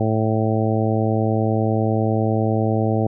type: harmonic tone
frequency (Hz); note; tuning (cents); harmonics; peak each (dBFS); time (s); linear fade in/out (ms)
110; A2; 0; 1 / 2 / 3 / 4 / 5 / 6 / 7; -20 / -23 / -25 / -26 / -27 / -28 / -28; 0-3.07; 5
effects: none